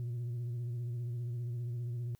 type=tone with vibrato; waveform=sine; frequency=120 Hz; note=B2; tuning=49 cents flat; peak=-32 dBFS; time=0-2.15 s; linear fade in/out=0 ms; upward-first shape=sine; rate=15 Hz; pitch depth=43 cents each way; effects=tanh soft clip ceiling -34 dBFS + white hiss -74 dBFS RMS until 2.19 s